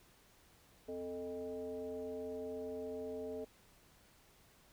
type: tone with frequency modulation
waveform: sine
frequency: 440 Hz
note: A4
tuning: in tune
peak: -40 dBFS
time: 0.88-3.45 s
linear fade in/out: 10 ms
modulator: 180 Hz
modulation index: 0.95
effects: pink hiss -66 dBFS RMS until 4.72 s